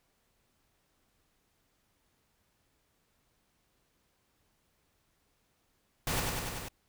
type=noise with echo; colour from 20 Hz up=pink; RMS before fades=-32 dBFS; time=6.07-6.2 s; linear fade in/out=2 ms; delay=97 ms; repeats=5; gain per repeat=-2 dB; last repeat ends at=6.685 s; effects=pink hiss -74 dBFS RMS until 6.88 s